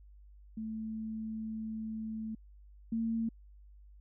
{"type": "tone pair in turn", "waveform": "sine", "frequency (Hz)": [220, 226.8], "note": ["A3", "A#3"], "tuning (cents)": [0, -47], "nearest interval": "minor second", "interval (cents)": 53, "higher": "second", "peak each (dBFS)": [-36, -30], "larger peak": "second", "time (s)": [[0.57, 2.35], [2.92, 3.29]], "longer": "first", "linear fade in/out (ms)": 5, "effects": ["added 50 Hz sine -53 dBFS peak until 4 s"]}